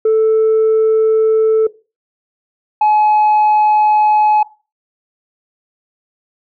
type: tone pair in turn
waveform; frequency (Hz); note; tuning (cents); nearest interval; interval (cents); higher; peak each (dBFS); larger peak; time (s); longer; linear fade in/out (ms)
sine; 440 / 849.5; A4 / G#5; 0 / +39; major seventh; 1139; second; -6; neither; 0.05-1.67 / 2.81-4.43; neither; 5
effects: noise-tail reverb RT60 0.3 s tail -19 dB re dry + tanh soft clip ceiling -7 dBFS